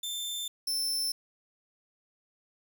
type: tone pair in turn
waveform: sawtooth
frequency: 3556 / 5328 Hz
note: A7 / E8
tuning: +18 / +18 cents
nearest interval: perfect fifth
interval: 700 cents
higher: second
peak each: -30 / -26 dBFS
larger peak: second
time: 0.03-0.48 / 0.67-1.12 s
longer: neither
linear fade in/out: 5 ms
effects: 9-bit